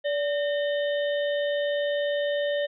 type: harmonic tone with a mistuned harmonic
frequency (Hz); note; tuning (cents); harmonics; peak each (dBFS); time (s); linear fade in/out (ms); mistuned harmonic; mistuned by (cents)
609; D#5; -37; 1 / 3 / 5 / 6; -24 / -34 / -38 / -40; 0.04-2.67; 20; 1; -89
effects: none